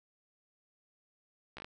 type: slowing click train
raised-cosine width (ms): 0.3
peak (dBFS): -28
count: 5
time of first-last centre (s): 1.57-1.645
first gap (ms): 14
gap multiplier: 1.2
effects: none